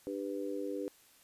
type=harmonic tone; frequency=99 Hz; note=G2; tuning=18 cents sharp; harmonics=3 / 4 / 5; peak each=-39 / -40 / -40 dBFS; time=0.07-0.88 s; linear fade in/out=0 ms; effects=white hiss -63 dBFS RMS until 1.23 s + resampled to 32000 Hz